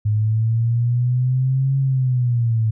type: linear two-way sweep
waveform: sine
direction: up then down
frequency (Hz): 104.9 to 136.5 to 109.1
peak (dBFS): -15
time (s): 0.05-2.71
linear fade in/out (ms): 10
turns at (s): 1.78
effects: none